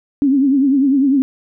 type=tone with vibrato; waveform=sine; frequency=273.5 Hz; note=C#4; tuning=23 cents flat; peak=-10 dBFS; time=0.22-1.22 s; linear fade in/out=0 ms; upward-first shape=triangle; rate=10 Hz; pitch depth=120 cents each way; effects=none